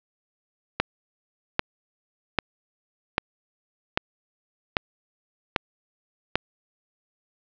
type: click train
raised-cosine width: 0.3 ms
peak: -3 dBFS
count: 8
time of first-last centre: 0.8-6.356 s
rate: 1.26 Hz
effects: low-pass 4000 Hz 12 dB/octave